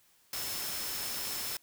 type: tone in noise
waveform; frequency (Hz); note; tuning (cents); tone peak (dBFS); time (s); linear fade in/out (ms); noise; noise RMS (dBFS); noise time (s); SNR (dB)
sine; 5280; E8; +2; -42; 0.33-1.57; 2; white; -37; 0.33-1.57; -8
effects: white hiss -66 dBFS RMS until 1.62 s